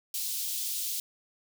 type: high-pass noise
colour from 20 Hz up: white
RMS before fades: -33 dBFS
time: 0.14-1 s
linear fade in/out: 2 ms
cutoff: 3300 Hz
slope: 24 dB/octave
effects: none